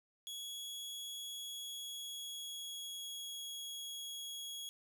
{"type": "tone with pitch glide", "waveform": "sawtooth", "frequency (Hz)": [3348, 3325], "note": ["G#7", "G#7"], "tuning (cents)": [13, 1], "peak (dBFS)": -40, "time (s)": [0.27, 4.69], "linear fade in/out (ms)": 0, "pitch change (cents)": -12, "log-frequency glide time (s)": [1.24, 3.42], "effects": []}